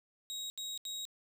30% pulse tone bursts, 3798 Hz, A#7, 32 cents sharp, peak -36 dBFS, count 3, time 0.3-1.052 s, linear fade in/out 0 ms, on 200 ms, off 76 ms, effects none

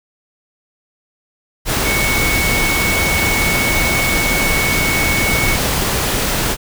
sine tone in noise, 2217 Hz, C#7, in tune, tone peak -17 dBFS, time 1.83-5.58 s, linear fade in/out 50 ms, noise pink, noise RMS -17 dBFS, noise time 1.65-6.57 s, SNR -3 dB, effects none

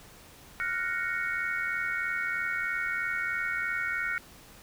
sine chord, Gb major seventh, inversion third, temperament equal, 1396.9 / 1480 / 1864.7 / 2217 Hz, F6 / Gb6 / Bb6 / Db7, 0 / 0 / 0 / 0 cents, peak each -34 dBFS, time 0.6-4.18 s, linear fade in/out 0 ms, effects pink hiss -52 dBFS RMS until 4.62 s

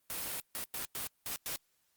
white noise bursts at uneven times, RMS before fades -38 dBFS, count 6, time 0.1-0.4 / 0.55-0.64 / 0.74-0.85 / 0.95-1.07 / 1.26-1.36 / 1.46-1.56 s, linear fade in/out 0 ms, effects white hiss -75 dBFS RMS until 1.96 s + Opus 32 kbps

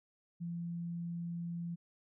sine tone, 170.7 Hz, F3, 39 cents flat, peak -37 dBFS, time 0.4-1.76 s, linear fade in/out 20 ms, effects none

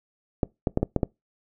clicks, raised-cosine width 2 ms, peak -8 dBFS, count 6, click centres 0.432 / 0.672 / 0.774 / 0.83 / 0.963 / 1.032 s, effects noise-tail reverb RT60 0.2 s tail -24 dB re dry

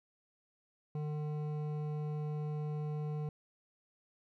sine tone with hard clipping, 150.5 Hz, D3, 43 cents sharp, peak -37 dBFS, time 0.95-3.29 s, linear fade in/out 2 ms, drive 11 dB, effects none

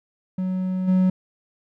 triangle tone with level steps, 185.6 Hz, F#3, 6 cents sharp, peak -20 / -13 dBFS, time 0.38-1.1 s, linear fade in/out 5 ms, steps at 0.87 s, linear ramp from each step 20 ms, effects none

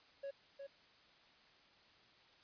triangle tone with echo, 554.4 Hz, C#5, in tune, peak -40 dBFS, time 0.23-0.31 s, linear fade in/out 10 ms, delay 360 ms, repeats 1, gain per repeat -5 dB, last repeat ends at 0.67 s, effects white hiss -66 dBFS RMS until 2.43 s + resampled to 11025 Hz

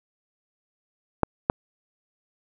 clicks, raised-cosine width 1 ms, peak -4 dBFS, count 2, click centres 1.233 / 1.499 s, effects none

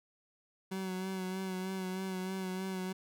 30% pulse tone with vibrato, 187.7 Hz, F#3, 25 cents sharp, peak -33 dBFS, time 0.71-2.93 s, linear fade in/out 10 ms, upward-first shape sine, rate 3.2 Hz, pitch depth 29 cents each way, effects none

